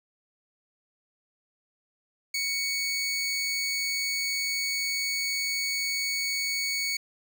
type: tone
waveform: 20% pulse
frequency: 2229 Hz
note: C#7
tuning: 9 cents sharp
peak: -22 dBFS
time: 2.34-6.97 s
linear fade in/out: 5 ms
effects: none